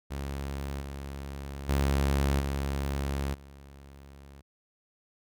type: tone with level steps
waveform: sawtooth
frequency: 69.3 Hz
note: C#2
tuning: in tune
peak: -29 / -33 / -20 / -25 / -44 dBFS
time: 0.1-4.42 s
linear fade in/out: 20 ms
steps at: 0.8 / 1.68 / 2.39 / 3.33 s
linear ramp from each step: 20 ms
effects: none